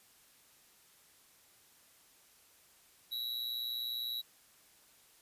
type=tone with amplitude modulation; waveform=square; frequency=3890 Hz; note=B7; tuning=27 cents flat; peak=-33 dBFS; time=3.11-4.22 s; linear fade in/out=20 ms; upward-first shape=sine; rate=120 Hz; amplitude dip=80%; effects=white hiss -64 dBFS RMS until 5.21 s + resampled to 32000 Hz